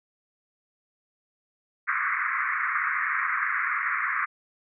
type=band-pass noise; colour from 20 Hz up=pink; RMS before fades=-27 dBFS; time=1.87-4.26 s; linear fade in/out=20 ms; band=1100 to 2200 Hz; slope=96 dB/octave; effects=none